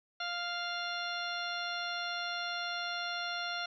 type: harmonic tone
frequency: 698.5 Hz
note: F5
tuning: in tune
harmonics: 1 / 2 / 3 / 4 / 5 / 6 / 8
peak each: -41 / -38 / -46 / -44 / -43 / -43 / -50 dBFS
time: 0.2-3.66 s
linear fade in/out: 5 ms
effects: none